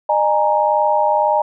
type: chord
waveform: sine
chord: D# suspended fourth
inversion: none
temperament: equal with one note detuned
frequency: 607.3 / 830.6 / 932.3 Hz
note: D#5 / G#5 / A#5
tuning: -42 / 0 / 0 cents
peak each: -17 dBFS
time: 0.09-1.42 s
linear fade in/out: 5 ms
effects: none